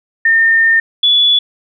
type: tone pair in turn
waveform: sine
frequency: 1816 / 3428 Hz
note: A#6 / A7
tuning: -46 / -46 cents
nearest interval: major seventh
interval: 1100 cents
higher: second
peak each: -7 dBFS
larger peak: neither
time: 0.25-0.8 / 1.03-1.39 s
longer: first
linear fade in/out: 5 ms
effects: none